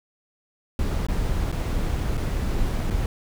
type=noise with dropouts; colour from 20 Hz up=brown; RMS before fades=-24 dBFS; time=0.79-3.06 s; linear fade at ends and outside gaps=1 ms; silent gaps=1.067-1.085 / 1.517-1.525 / 2.172-2.176 / 2.901-2.907 s; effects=none